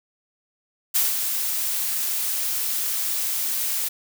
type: noise with ADSR envelope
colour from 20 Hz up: blue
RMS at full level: -19 dBFS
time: 0.94-3.89 s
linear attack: 19 ms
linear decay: 180 ms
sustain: -6 dB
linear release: 14 ms
effects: none